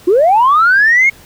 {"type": "linear sweep", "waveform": "sine", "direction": "up", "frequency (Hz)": [329.6, 2200], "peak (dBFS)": -5, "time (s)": [0.07, 1.1], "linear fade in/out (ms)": 10, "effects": ["tanh soft clip ceiling -2 dBFS", "pink hiss -41 dBFS RMS until 1.25 s"]}